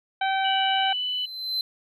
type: harmonic tone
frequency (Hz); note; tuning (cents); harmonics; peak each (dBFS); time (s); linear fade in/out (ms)
772; G5; -27; 1 / 2 / 3 / 4 / 5; -23 / -29 / -33 / -35 / -37; 0.21-0.93; 5
type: tone with pitch glide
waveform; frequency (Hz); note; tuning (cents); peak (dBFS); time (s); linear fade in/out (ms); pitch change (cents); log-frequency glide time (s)
sine; 2960 to 2989; F#7 to F#7; 0 to +17; -25; 0.44-1.26; 10; +17; 0.71-1.04
type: tone with exponential growth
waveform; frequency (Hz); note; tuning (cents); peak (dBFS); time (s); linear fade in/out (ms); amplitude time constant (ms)
triangle; 4070; C8; -49; -21; 0.69-1.61; 2; 200
effects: none